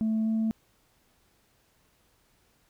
sine tone pair in turn, 220 / 221.7 Hz, A3 / A3, 0 / +13 cents, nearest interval unison, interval 13 cents, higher second, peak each -22 dBFS, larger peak neither, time 0.01-0.26 / 0.26-0.51 s, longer neither, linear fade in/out 0 ms, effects tanh soft clip ceiling -22 dBFS + pink hiss -67 dBFS RMS until 2.69 s

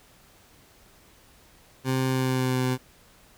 20% pulse tone with pitch glide, 130.81 to 127.9 Hz, C3 to C3, 0 to -39 cents, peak -18 dBFS, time 1.84-2.78 s, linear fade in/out 50 ms, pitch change -39 cents, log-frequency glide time 2.08-2.6 s, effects pink hiss -56 dBFS RMS until 3.37 s

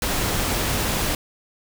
pink noise, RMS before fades -23 dBFS, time 0.02-1.15 s, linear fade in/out 2 ms, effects none

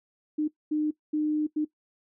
sine tone bursts at uneven times, 303.9 Hz, D#4, 41 cents flat, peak -23 dBFS, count 4, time 0.38-0.48 / 0.71-0.91 / 1.13-1.47 / 1.56-1.65 s, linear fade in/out 10 ms, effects noise-tail reverb RT60 0.1 s tail -18 dB re dry

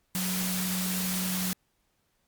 sine tone in noise, 184.3 Hz, F#3, 7 cents flat, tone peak -30 dBFS, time 0.15-1.53 s, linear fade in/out 0 ms, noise white, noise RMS -32 dBFS, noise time 0.15-1.53 s, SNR -1 dB, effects pink hiss -73 dBFS RMS until 2.27 s + MP3 96 kbps

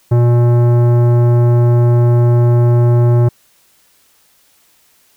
sine tone with tanh clipping, 120 Hz, B2, 49 cents flat, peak -9 dBFS, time 0.11-3.29 s, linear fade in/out 10 ms, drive 15 dB, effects white hiss -53 dBFS RMS until 5.16 s

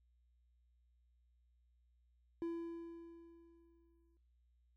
triangle tone with exponential decay, 335.8 Hz, E4, 32 cents sharp, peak -35 dBFS, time 2.42-4.17 s, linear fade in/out 0 ms, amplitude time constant 380 ms, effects noise-tail reverb RT60 0.9 s tail -24 dB re dry + added 60 Hz sine -70 dBFS peak until 4.76 s

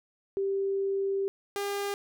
sine / sawtooth tone pair in turn, 392 / 402.6 Hz, G4 / G4, 0 / +46 cents, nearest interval unison, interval 46 cents, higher second, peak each -26 dBFS, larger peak neither, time 0.37-1.28 / 1.56-1.94 s, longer first, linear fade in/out 0 ms, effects none

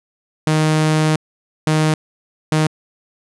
sawtooth tone bursts at uneven times, 155.56 Hz, D#3, in tune, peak -9 dBFS, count 3, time 0.47-1.16 / 1.67-1.94 / 2.52-2.67 s, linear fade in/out 2 ms, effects resampled to 24000 Hz

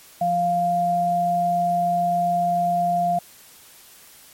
sine tone pair together, 174.34 / 698.5 Hz, F3 / F5, -3 / 0 cents, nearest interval 2 octaves, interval 2403 cents, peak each -28 / -18 dBFS, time 0.21-3.19 s, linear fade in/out 5 ms, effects white hiss -48 dBFS RMS until 4.33 s + MP3 64 kbps

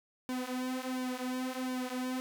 sawtooth tone with flanger, 254.9 Hz, C4, 45 cents flat, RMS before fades -36 dBFS, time 0.29-2.2 s, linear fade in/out 0 ms, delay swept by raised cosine 1.5 to 6.4 ms, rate 1.4 Hz, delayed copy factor -0.85, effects none

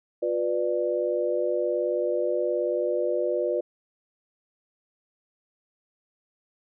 sine chord, B diminished, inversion second, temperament just, 355.6 / 493.9 / 592.7 Hz, F4 / B4 / D5, +31 / 0 / +16 cents, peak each -28 / -27 / -27 dBFS, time 0.22-3.61 s, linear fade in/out 10 ms, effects none

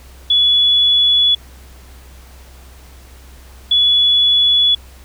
sine tone bursts at uneven times, 3411 Hz, G#7, 46 cents sharp, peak -9 dBFS, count 2, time 0.3-1.35 / 3.71-4.75 s, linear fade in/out 5 ms, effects added 64 Hz sine -38 dBFS peak until 5.04 s + pink hiss -45 dBFS RMS until 5.04 s

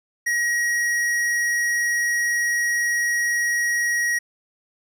sine tone with hard clipping, 1898 Hz, A#6, 31 cents sharp, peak -21 dBFS, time 0.26-4.19 s, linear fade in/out 10 ms, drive 12 dB, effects none

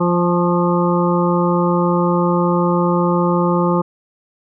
harmonic tone with a mistuned harmonic, 174.61 Hz, F3, in tune, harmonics 1 / 2 / 3 / 5 / 6 / 7, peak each -16 / -19 / -21 / -23 / -24 / -24 dBFS, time 0-3.82 s, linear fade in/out 10 ms, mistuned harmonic 6, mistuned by +36 cents, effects none

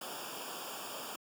pink noise with comb filter, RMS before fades -43 dBFS, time 0.01-1.16 s, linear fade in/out 5 ms, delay 0.49 ms, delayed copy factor -0.85, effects high-pass 200 Hz 12 dB/octave

